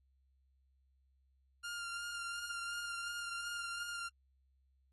sawtooth tone with vibrato, 1400 Hz, F6, 4 cents sharp, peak -37 dBFS, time 1.63-4.09 s, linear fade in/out 20 ms, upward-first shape sine, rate 2.8 Hz, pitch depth 18 cents each way, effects added 66 Hz sine -70 dBFS peak until 4.92 s + AAC 32 kbps

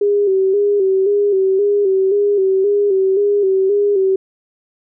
sine tone with vibrato, 395.2 Hz, G4, 14 cents sharp, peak -11 dBFS, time 0.01-4.16 s, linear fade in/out 5 ms, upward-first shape square, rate 1.9 Hz, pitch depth 56 cents each way, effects none

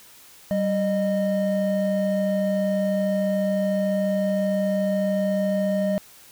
triangle tone pair together, 193.5 / 614.3 Hz, G3 / D#5, -22 / -22 cents, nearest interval octave + minor sixth, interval 2000 cents, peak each -21 / -21 dBFS, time 0.51-5.98 s, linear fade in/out 0 ms, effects white hiss -49 dBFS RMS until 6.31 s

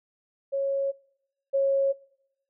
sine tone pair in turn, 550 / 547.6 Hz, C#5 / C#5, -14 / -21 cents, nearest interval unison, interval 7 cents, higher first, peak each -24 / -20 dBFS, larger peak second, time 0.52-0.92 / 1.53-1.93 s, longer neither, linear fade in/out 20 ms, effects noise-tail reverb RT60 0.9 s tail -24 dB re dry

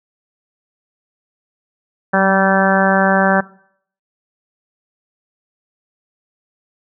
harmonic tone with a mistuned harmonic, 193.1 Hz, G3, 26 cents flat, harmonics 1 / 2 / 3 / 4 / 5 / 6 / 7 / 8 / 9, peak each -17 / -23 / -17 / -18 / -22 / -23 / -23 / -18 / -22 dBFS, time 2.13-3.41 s, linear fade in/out 10 ms, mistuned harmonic 1, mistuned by -23 cents, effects noise-tail reverb RT60 0.6 s tail -20 dB re dry

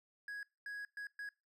triangle tone bursts at uneven times, 1661.2 Hz, G#6, in tune, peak -40 dBFS, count 4, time 0.28-0.43 / 0.66-0.85 / 0.97-1.07 / 1.19-1.29 s, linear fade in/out 2 ms, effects noise-tail reverb RT60 0.3 s tail -24 dB re dry

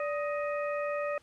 harmonic tone with a mistuned harmonic, 625 Hz, D#5, 8 cents sharp, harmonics 1 / 2 / 3 / 4, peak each -31 / -37 / -41 / -43 dBFS, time 0-1.18 s, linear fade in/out 2 ms, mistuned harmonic 1, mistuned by -120 cents, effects pink hiss -63 dBFS RMS until 1.22 s + low-pass 8000 Hz 12 dB/octave

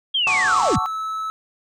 sine linear sweep, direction down, 3299 to 37.9 Hz, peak -17 dBFS, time 0.14-0.79 s, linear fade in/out 10 ms
sine chord, D major seventh, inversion first, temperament equal with one note detuned, 740 / 880 / 1108.7 / 1166.5 Hz, F#5 / A5 / C#6 / D6, 0 / 0 / 0 / -12 cents, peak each -29 / -28 / -24 / -30 dBFS, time 0.27-0.86 s, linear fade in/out 0 ms
white low-pass noise, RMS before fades -31 dBFS, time 0.27-0.76 s, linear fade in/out 5 ms, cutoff 8400 Hz, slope 96 dB/octave
triangle tone with pitch glide, 1318.5 to 1301.9 Hz, E6 to E6, 0 to -22 cents, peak -22 dBFS, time 0.48-1.3 s, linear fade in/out 0 ms, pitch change -22 cents, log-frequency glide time 0.81-0.92 s
effects none

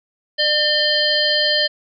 harmonic tone with a mistuned harmonic, 601 Hz, D5, 40 cents sharp, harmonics 1 / 3 / 5 / 7 / 8, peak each -22 / -21 / -20 / -20 / -23 dBFS, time 0.38-1.68 s, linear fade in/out 20 ms, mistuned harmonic 5, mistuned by +70 cents, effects none

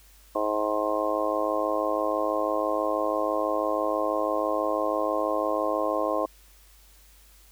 harmonic tone, 106.1 Hz, G#2, 38 cents sharp, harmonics 3 / 4 / 5 / 6 / 7 / 8 / 9 / 10, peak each -32 / -34 / -29 / -29 / -35 / -39 / -39 / -30 dBFS, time 0.35-6.26 s, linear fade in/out 5 ms, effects added 50 Hz sine -54 dBFS peak until 7.51 s + white hiss -57 dBFS RMS until 7.51 s

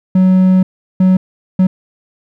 triangle tone bursts at uneven times, 186.2 Hz, F#3, 11 cents sharp, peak -4 dBFS, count 3, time 0.15-0.63 / 1-1.17 / 1.59-1.67 s, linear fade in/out 5 ms, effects none

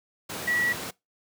sine tone in noise, 1936 Hz, B6, 35 cents flat, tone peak -23 dBFS, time 0.47-0.73 s, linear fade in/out 10 ms, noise pink, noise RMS -34 dBFS, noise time 0.29-0.91 s, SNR +8 dB, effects noise-tail reverb RT60 0.2 s tail -22 dB re dry + high-pass 150 Hz 12 dB/octave

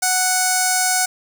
5% pulse tone with notch filter, 740 Hz, F#5, in tune, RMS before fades -18 dBFS, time 0.02-1.06 s, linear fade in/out 10 ms, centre 3200 Hz, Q 0.64, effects none

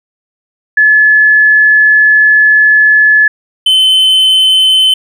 sine / triangle tone pair in turn, 1717 / 3059 Hz, A6 / G7, -43 / -43 cents, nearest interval minor seventh, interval 1000 cents, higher second, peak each -3 dBFS, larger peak neither, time 0.77-3.28 / 3.66-4.94 s, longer first, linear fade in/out 5 ms, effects none

